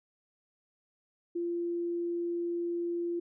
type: tone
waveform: sine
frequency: 344.2 Hz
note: F4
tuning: 25 cents flat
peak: -30 dBFS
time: 1.35-3.2 s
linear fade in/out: 10 ms
effects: none